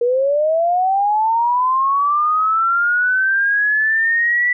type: linear sweep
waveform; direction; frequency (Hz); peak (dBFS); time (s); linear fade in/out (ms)
sine; up; 470.3 to 1972; -13; 0.01-4.53; 5
effects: none